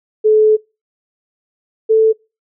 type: tone pair in turn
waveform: sine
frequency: 431.1 / 441.2 Hz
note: A4 / A4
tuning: -35 / +5 cents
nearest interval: unison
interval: 40 cents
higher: second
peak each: -7 dBFS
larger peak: neither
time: 0.24-0.57 / 1.89-2.13 s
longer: first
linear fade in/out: 20 ms
effects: noise-tail reverb RT60 0.3 s tail -26 dB re dry